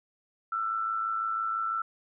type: tone with amplitude modulation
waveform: sine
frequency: 1337 Hz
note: E6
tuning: 24 cents sharp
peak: -25 dBFS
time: 0.52-1.82 s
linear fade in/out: 5 ms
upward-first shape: sine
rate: 106 Hz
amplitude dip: 55%
effects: none